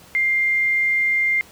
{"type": "tone", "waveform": "sine", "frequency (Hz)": 2100, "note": "C7", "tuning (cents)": 6, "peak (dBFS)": -16, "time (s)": [0.15, 1.41], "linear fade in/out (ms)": 0, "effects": ["pink hiss -47 dBFS RMS until 1.51 s", "high-pass 60 Hz 12 dB/octave"]}